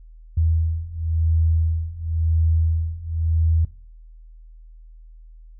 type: beating tone pair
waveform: sine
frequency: 80.7 / 81.65 Hz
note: E2 / E2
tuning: -36 / -16 cents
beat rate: 0.95 Hz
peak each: -22 / -20 dBFS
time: 0.37-3.65 s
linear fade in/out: 5 ms
effects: noise-tail reverb RT60 0.5 s tail -19 dB re dry + added 40 Hz sine -41 dBFS peak until 5.59 s